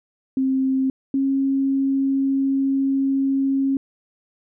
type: tone pair in turn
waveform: sine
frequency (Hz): 264.6 / 271.4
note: C4 / C#4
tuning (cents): +20 / -36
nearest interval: unison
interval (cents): 44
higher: second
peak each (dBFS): -17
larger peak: neither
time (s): 0.37-0.9 / 1.14-3.77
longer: second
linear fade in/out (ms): 2
effects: none